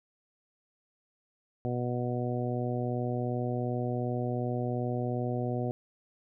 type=harmonic tone; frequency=122.7 Hz; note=B2; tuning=11 cents flat; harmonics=1 / 2 / 3 / 4 / 5 / 6; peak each=-32 / -35 / -37 / -38 / -39 / -40 dBFS; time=1.65-5.71 s; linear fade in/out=0 ms; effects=none